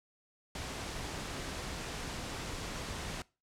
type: noise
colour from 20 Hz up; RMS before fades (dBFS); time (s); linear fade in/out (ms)
pink; -40; 0.55-3.22; 2
effects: noise-tail reverb RT60 0.3 s tail -22 dB re dry + low-pass 8000 Hz 12 dB/octave